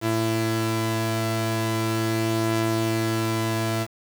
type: tone pair together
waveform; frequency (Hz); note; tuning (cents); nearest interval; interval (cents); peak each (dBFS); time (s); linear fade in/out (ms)
sawtooth; 111.73 / 334.8; A2 / E4; +27 / +27; octave + perfect fifth; 1900; -21; 0.01-3.87; 50
effects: 7-bit